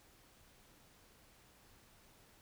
silence, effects pink hiss -65 dBFS RMS until 2.41 s

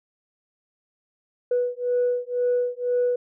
sine beating tone pair, 490 / 492 Hz, B4 / B4, -14 / -7 cents, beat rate 2 Hz, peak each -23 / -23 dBFS, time 1.51-3.16 s, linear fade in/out 5 ms, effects tanh soft clip ceiling -15 dBFS

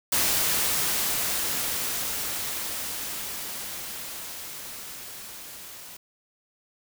white noise with level ramp, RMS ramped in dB -23 to -43 dBFS, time 0.12-5.97 s, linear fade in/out 5 ms, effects none

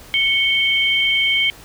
sine tone pair together, 2217 / 3135 Hz, C#7 / G7, 0 / -1 cents, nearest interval tritone, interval 599 cents, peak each -17 dBFS, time 0.14-1.5 s, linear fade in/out 0 ms, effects pink hiss -42 dBFS RMS until 1.64 s

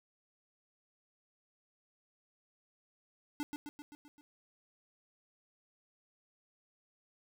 square tone with echo, 293.7 Hz, D4, in tune, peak -35 dBFS, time 3.4-3.43 s, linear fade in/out 0 ms, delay 130 ms, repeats 6, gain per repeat -4 dB, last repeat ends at 4.21 s, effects none

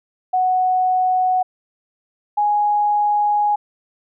sine tone pair in turn, 740 / 830.6 Hz, F#5 / G#5, 0 / 0 cents, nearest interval major second, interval 200 cents, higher second, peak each -14 dBFS, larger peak neither, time 0.33-1.43 / 2.37-3.56 s, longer second, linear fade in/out 10 ms, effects none

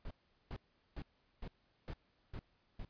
brown noise bursts, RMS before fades -44 dBFS, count 7, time 0.05-2.849 s, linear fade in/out 2 ms, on 57 ms, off 400 ms, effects pink hiss -75 dBFS RMS until 2.89 s + resampled to 11025 Hz

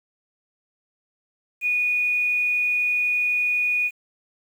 sine tone with quantisation, 2463 Hz, D#7, 18 cents flat, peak -19 dBFS, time 1.61-3.91 s, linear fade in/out 50 ms, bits 8, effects none

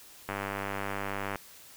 click train, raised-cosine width 0.5 ms, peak -18 dBFS, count 107, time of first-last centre 0.29-1.357 s, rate 99.3 Hz, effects white hiss -52 dBFS RMS until 1.76 s

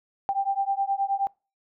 sine beating tone pair, 784 / 793.5 Hz, G5 / G5, 0 / +21 cents, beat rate 9.5 Hz, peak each -26 dBFS, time 0.29-1.27 s, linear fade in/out 0 ms, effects noise-tail reverb RT60 0.3 s tail -24 dB re dry

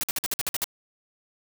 white noise bursts, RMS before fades -27 dBFS, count 9, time 0.01-0.642 s, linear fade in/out 0 ms, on 24 ms, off 52 ms, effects none

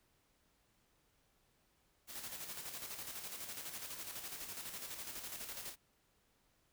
white noise with tremolo, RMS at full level -45 dBFS, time 2.07-5.76 s, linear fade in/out 50 ms, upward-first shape square, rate 12 Hz, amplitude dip 45%, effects pink hiss -75 dBFS RMS until 6.72 s

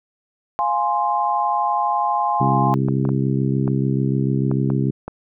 sine chord, F minor, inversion none, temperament equal, 698.5 / 830.6 / 1046.5 Hz, F5 / Ab5 / C6, 0 / 0 / 0 cents, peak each -24 / -20 / -21 dBFS, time 0.59-2.74 s, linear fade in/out 0 ms
harmonic tone, 66.8 Hz, C2, 36 cents sharp, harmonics 2 / 3 / 4 / 5 / 6, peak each -19 / -23 / -25 / -27 / -29 dBFS, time 2.4-4.91 s, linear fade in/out 10 ms
clicks, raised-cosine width 1 ms, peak -15 dBFS, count 7, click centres 2.885 / 3.052 / 3.091 / 3.678 / 4.514 / 4.702 / 5.08 s
effects none

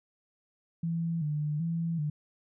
sine tone with vibrato, 157.9 Hz, D#3, 26 cents sharp, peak -28 dBFS, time 0.83-2.1 s, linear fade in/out 5 ms, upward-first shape square, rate 1.3 Hz, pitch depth 92 cents each way, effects none

